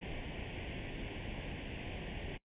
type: noise with comb filter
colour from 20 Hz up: pink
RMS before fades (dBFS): -42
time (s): 0.01-2.38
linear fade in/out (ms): 20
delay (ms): 0.39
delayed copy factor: +0.85
effects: noise-tail reverb RT60 0.1 s tail -21 dB re dry + resampled to 8000 Hz